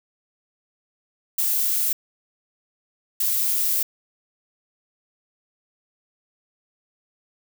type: noise bursts at uneven times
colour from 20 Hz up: violet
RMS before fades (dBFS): -22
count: 2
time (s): 1.38-1.93 / 3.2-3.83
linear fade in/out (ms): 5
effects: none